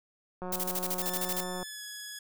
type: click train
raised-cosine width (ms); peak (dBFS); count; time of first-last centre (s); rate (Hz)
1; -25; 221; 0.42-1.629; 182
type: noise with tremolo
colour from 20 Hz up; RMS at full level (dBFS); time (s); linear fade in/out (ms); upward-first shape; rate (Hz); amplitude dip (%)
blue; -32; 0.52-1.44; 5; square; 13; 80
type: tone with pitch glide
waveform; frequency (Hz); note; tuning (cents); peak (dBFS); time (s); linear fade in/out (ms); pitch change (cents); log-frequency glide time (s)
10% pulse; 1760 to 1684.4; A6 to G#6; 0 to +24; -31; 1.02-2.19; 5; -76; 1.51-1.83
effects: none